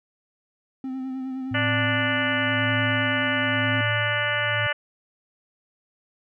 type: tone with vibrato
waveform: triangle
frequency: 261.6 Hz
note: C4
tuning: in tune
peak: -26 dBFS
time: 0.84-3.81 s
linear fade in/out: 2 ms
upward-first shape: sine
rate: 9.7 Hz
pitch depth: 28 cents each way
type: tone with tremolo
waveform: sine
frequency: 111.1 Hz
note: A2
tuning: 17 cents sharp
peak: -25 dBFS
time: 1.51-4.67 s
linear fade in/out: 5 ms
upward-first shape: sine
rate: 0.98 Hz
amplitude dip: 70%
type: harmonic tone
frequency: 293.7 Hz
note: D4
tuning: in tune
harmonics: 2 / 3 / 4 / 5 / 6 / 7 / 8 / 9 / 10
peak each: -30 / -36 / -33 / -28 / -27 / -30 / -35 / -37 / -31 dBFS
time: 1.54-4.73 s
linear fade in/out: 10 ms
effects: none